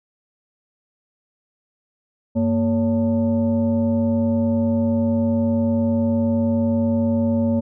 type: tone with frequency modulation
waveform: sine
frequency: 232.2 Hz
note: A#3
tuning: 7 cents flat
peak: -16 dBFS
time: 2.35-7.61 s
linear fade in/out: 20 ms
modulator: 329 Hz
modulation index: 0.78
effects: none